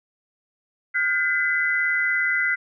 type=tone cluster; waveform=sine; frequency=1424 / 1581 / 2020 Hz; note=F6 / G6 / B6; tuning=+33 / +14 / +39 cents; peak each=-25 / -28 / -21 dBFS; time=0.94-2.56 s; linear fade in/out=20 ms; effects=none